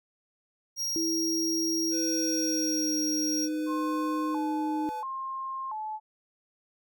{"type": "tone", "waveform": "45% pulse", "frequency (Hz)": 5620, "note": "F8", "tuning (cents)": 10, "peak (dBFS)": -29, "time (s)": [0.76, 3.49], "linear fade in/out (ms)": 50}
{"type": "tone with pitch glide", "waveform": "sine", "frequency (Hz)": [328.3, 308.1], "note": ["E4", "D#4"], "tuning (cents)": [-7, -17], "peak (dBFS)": -28, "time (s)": [0.96, 4.89], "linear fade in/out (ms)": 0, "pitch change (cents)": -110, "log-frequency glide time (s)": [1.95, 2.96]}
{"type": "tone with tremolo", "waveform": "square", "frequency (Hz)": 500, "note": "B4", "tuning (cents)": 21, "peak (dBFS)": -37, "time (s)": [1.9, 5.04], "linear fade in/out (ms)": 50, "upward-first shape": "sine", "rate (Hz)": 0.62, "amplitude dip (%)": 60}
{"type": "tone with vibrato", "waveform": "sine", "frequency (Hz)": 958, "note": "A#5", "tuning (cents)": 47, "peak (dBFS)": -32, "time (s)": [3.66, 6], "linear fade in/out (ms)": 50, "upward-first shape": "square", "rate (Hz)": 0.73, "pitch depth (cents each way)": 180}
{"effects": []}